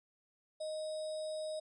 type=tone with sample-and-hold; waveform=sine; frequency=622.3 Hz; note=D#5; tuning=in tune; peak=-37 dBFS; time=0.6-1.6 s; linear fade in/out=10 ms; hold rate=4410 Hz; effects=resampled to 24000 Hz